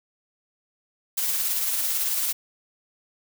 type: noise with tremolo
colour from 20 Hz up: blue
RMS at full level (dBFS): -24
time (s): 1.17-2.33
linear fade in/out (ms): 10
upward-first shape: sine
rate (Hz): 18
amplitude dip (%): 30
effects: none